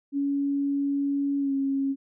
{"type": "tone with pitch glide", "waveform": "sine", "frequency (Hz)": [280.9, 273.4], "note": ["C#4", "C#4"], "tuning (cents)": [23, -24], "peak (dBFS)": -23, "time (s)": [0.12, 1.96], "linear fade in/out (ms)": 50, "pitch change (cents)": -47, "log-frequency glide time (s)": [1.39, 1.53], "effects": []}